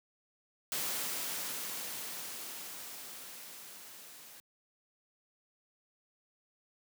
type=noise with level ramp; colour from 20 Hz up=white; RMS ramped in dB=-35 to -53 dBFS; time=0.72-4.4 s; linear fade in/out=0 ms; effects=high-pass 150 Hz 12 dB/octave